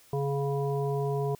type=harmonic tone; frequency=140 Hz; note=C#3; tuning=18 cents sharp; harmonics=1 / 3 / 5 / 7; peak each=-29 / -30 / -37 / -39 dBFS; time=0.13-1.35 s; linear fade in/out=2 ms; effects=white hiss -58 dBFS RMS until 1.39 s